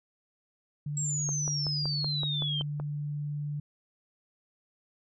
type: tone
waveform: sine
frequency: 146.83 Hz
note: D3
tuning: in tune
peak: -31 dBFS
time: 0.86-3.6 s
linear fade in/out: 5 ms
type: exponential sweep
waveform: sine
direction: down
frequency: 7700 to 3100 Hz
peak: -30 dBFS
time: 0.97-2.62 s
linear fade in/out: 2 ms
type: click train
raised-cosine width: 1 ms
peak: -25 dBFS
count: 9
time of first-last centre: 1.29-2.799 s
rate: 5.3 Hz
effects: none